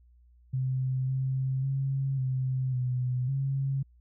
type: tone with pitch steps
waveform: sine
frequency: 130.1 / 132 / 135.7 / 130 / 125.8 / 136.2 Hz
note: C3 / C3 / C#3 / C3 / B2 / C#3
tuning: -9 / +16 / -36 / -11 / +32 / -30 cents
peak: -26 dBFS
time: 0.53-3.83 s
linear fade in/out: 10 ms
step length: 550 ms
effects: added 60 Hz sine -56 dBFS peak until 4 s